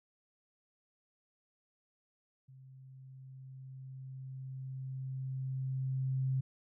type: tone with level ramp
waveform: sine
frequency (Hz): 131.9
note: C3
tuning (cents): +14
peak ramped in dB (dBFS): -53 to -29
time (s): 2.48-6.41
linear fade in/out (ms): 10
effects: none